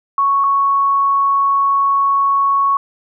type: tone pair in turn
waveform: sine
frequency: 1108.7 / 1108.7 Hz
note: C#6 / C#6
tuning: 0 / 0 cents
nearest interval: unison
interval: 0 cents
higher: neither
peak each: -11 dBFS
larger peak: neither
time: 0.18-0.44 / 0.44-2.77 s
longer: second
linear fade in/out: 2 ms
effects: none